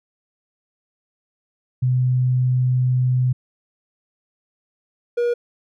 sine / triangle tone pair in turn, 126.7 / 478.4 Hz, B2 / A#4, +45 / +45 cents, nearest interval octave + major seventh, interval 2300 cents, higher second, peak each -15 dBFS, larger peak neither, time 1.82-3.33 / 5.17-5.34 s, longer first, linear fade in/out 10 ms, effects none

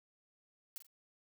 blue noise with echo, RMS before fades -45 dBFS, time 0.76-0.78 s, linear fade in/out 0 ms, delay 43 ms, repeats 2, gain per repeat -10 dB, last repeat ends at 0.866 s, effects none

